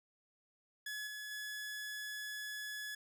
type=tone with level steps; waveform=sawtooth; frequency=1700 Hz; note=G#6; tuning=40 cents sharp; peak=-37 / -40 / -38 dBFS; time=0.86-2.95 s; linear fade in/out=5 ms; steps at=1.07 / 1.31 s; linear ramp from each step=2 ms; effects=none